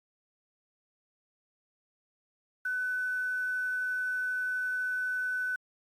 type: tone with quantisation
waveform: sine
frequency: 1502 Hz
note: F#6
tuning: 26 cents sharp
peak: -29 dBFS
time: 2.65-5.56 s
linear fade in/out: 5 ms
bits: 9
effects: AAC 48 kbps